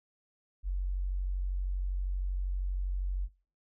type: tone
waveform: sine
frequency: 46.33 Hz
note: F#1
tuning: 3 cents sharp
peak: -29 dBFS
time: 0.63-3.29 s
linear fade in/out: 50 ms
effects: noise-tail reverb RT60 0.4 s tail -25 dB re dry